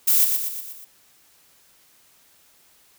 violet noise with echo, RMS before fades -17 dBFS, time 0.07-0.25 s, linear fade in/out 10 ms, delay 120 ms, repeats 5, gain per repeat -5 dB, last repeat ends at 0.85 s, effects white hiss -57 dBFS RMS until 2.98 s

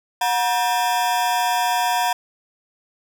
40% pulse ring-modulated tone, 841 Hz, G#5, 22 cents sharp, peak -14 dBFS, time 0.21-2.13 s, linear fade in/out 5 ms, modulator 114 Hz, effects none

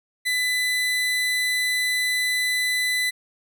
30% pulse tone, 2000 Hz, B6, 21 cents sharp, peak -18 dBFS, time 0.25-3.11 s, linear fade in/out 20 ms, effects none

